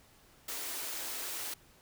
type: high-pass noise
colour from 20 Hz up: white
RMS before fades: -39 dBFS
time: 0.48-1.54 s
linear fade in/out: 5 ms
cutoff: 260 Hz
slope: 96 dB/octave
effects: pink hiss -62 dBFS RMS until 1.81 s